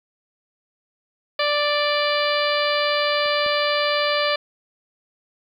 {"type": "harmonic tone", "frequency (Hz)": 587.3, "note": "D5", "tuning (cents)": 0, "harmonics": [1, 2, 3, 4, 5, 6, 7, 8], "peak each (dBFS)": [-22, -25, -27, -28, -29, -30, -30, -31], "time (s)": [1.39, 4.36], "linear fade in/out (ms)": 5}
{"type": "clicks", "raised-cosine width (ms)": 2, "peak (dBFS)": [-33, -26], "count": 2, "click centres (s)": [3.26, 3.463]}
{"effects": ["9-bit"]}